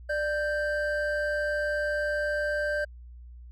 triangle tone pair together, 593.5 / 1568 Hz, D5 / G6, +18 / 0 cents, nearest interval octave + perfect fourth, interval 1682 cents, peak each -26 / -28 dBFS, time 0.09-2.85 s, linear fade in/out 10 ms, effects added 60 Hz sine -43 dBFS peak until 3.51 s

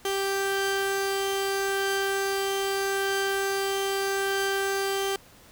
sawtooth tone pair together, 391.8 / 1568 Hz, G4 / G6, -1 / 0 cents, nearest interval 2 octaves, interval 2401 cents, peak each -22 / -28 dBFS, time 0.05-5.16 s, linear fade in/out 2 ms, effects pink hiss -53 dBFS RMS until 5.51 s

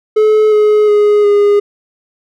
triangle tone with pitch steps, 430 / 423.1 / 416.3 / 409.6 Hz, A4 / G#4 / G#4 / G#4, -40 / +32 / +4 / -24 cents, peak -4 dBFS, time 0.16-1.6 s, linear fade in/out 10 ms, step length 360 ms, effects none

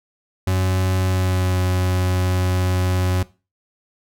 40% pulse tone with pitch glide, 93.2 to 91.7 Hz, F#2 to F#2, +13 to -15 cents, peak -16 dBFS, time 0.47-3.23 s, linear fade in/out 5 ms, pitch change -28 cents, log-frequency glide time 1.04-1.57 s, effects noise-tail reverb RT60 0.3 s tail -19 dB re dry

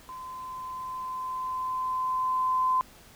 sine tone with level ramp, 1027 Hz, C6, 33 cents flat, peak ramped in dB -38 to -21 dBFS, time 0.09-2.81 s, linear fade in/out 0 ms, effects pink hiss -53 dBFS RMS until 3.15 s

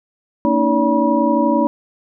sine tone cluster, 230.6 / 284.9 / 316.4 / 572 / 965 Hz, A#3 / C#4 / D#4 / D5 / B5, -19 / +48 / +29 / -46 / -40 cents, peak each -19 dBFS, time 0.45-1.67 s, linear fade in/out 0 ms, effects none

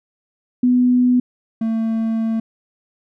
sine / triangle tone pair in turn, 248.4 / 224.4 Hz, B3 / A3, +10 / +34 cents, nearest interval major second, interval 176 cents, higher first, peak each -11 / -15 dBFS, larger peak first, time 0.63-1.2 / 1.61-2.4 s, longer second, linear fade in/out 5 ms, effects none

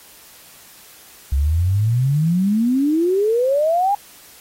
sine exponential sweep, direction up, 65.41 to 830.6 Hz, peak -14 dBFS, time 1.32-3.95 s, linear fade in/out 5 ms, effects white hiss -45 dBFS RMS until 4.4 s + AAC 48 kbps

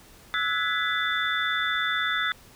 sine tone cluster, 1314 / 1470 / 1684 / 1995 / 3525 Hz, E6 / F#6 / G#6 / B6 / A7, -6 / -12 / +24 / +17 / +2 cents, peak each -30 dBFS, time 0.34-2.32 s, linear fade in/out 0 ms, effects pink hiss -52 dBFS RMS until 2.55 s

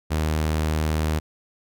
sawtooth tone, 77.78 Hz, D#2, in tune, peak -17 dBFS, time 0.1-1.2 s, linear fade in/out 20 ms, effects none

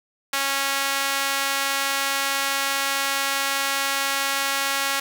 sawtooth tone with high-pass filter, 275.3 Hz, C#4, 12 cents flat, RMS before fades -24 dBFS, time 0.33-5 s, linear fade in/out 5 ms, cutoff 1300 Hz, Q 0.75, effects none

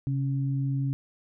sine tone pair together, 135.28 / 277.2 Hz, C#3 / C#4, -42 / 0 cents, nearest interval octave, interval 1242 cents, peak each -25 / -34 dBFS, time 0.07-0.93 s, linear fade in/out 0 ms, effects none

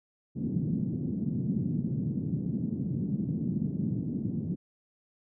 pink band-pass noise, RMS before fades -31 dBFS, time 0.35-4.56 s, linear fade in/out 20 ms, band 140 to 240 Hz, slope 24 dB/octave, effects none

